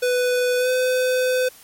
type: tone with pitch glide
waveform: square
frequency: 496.5 to 507.5 Hz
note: B4 to B4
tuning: +9 to +47 cents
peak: -18 dBFS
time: 0.02-1.49 s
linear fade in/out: 10 ms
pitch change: +38 cents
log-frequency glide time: 0.58-0.69 s
effects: white hiss -47 dBFS RMS until 1.63 s + MP3 64 kbps